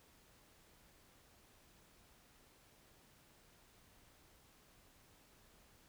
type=silence; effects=pink hiss -67 dBFS RMS until 5.88 s